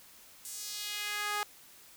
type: tone with high-pass filter sweep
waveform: sawtooth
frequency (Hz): 415.3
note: G#4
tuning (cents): 0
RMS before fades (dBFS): -37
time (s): 0.45-1.43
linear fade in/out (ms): 0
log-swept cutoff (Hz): 8400 to 970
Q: 1.4
effects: white hiss -56 dBFS RMS until 1.96 s